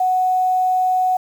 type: tone with quantisation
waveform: sine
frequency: 740 Hz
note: F#5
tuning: in tune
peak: -14 dBFS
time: 0-1.17 s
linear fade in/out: 5 ms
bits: 7
effects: none